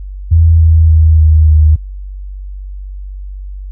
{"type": "tone with pitch steps", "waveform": "sine", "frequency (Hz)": [82, 80.73, 79.48, 78.25, 77.04], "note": ["E2", "E2", "D#2", "D#2", "D#2"], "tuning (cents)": [-9, -36, 37, 10, -17], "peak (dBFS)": -3, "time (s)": [0.31, 1.76], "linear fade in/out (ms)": 10, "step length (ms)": 290, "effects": ["added 48 Hz sine -22 dBFS peak until 3.71 s"]}